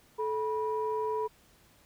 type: tone pair together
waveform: sine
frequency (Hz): 434.3 / 975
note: A4 / B5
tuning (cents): -23 / -23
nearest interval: octave + major second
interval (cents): 1400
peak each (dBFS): -30 / -32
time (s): 0.18-1.28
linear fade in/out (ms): 20
effects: tanh soft clip ceiling -21 dBFS + pink hiss -62 dBFS RMS until 1.85 s